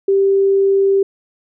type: tone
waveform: sine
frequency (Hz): 392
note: G4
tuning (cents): 0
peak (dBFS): -10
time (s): 0.08-1.03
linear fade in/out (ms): 5
effects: none